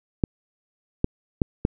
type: clicks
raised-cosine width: 3 ms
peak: -6 dBFS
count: 4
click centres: 0.238 / 1.044 / 1.418 / 1.651 s
effects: none